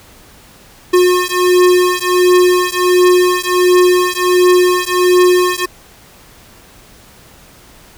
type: beating tone pair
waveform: square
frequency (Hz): 360 / 361.4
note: F#4 / F#4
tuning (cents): -47 / -41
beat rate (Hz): 1.4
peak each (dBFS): -12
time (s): 0.93-5.66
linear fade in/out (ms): 10
effects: pink hiss -42 dBFS RMS until 7.97 s